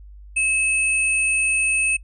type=tone pair together; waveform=sine; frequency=2591 / 8816 Hz; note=E7 / C#9; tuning=-30 / -11 cents; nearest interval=octave + major sixth; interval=2119 cents; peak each=-18 / -24 dBFS; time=0.36-1.97 s; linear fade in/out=10 ms; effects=noise-tail reverb RT60 0.1 s tail -24 dB re dry + added 50 Hz sine -39 dBFS peak until 2.03 s